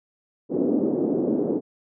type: band-pass noise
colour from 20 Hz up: pink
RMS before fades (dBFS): -23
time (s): 0.49-1.61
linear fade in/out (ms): 50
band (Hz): 240 to 440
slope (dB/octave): 24
effects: none